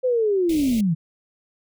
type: linear sweep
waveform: sine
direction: down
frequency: 520 to 152.4 Hz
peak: -17 dBFS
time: 0.03-0.95 s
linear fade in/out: 20 ms
type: band-stop noise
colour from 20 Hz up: pink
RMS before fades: -34 dBFS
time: 0.49-0.81 s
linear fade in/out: 5 ms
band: 640 to 2100 Hz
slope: 96 dB/octave
effects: none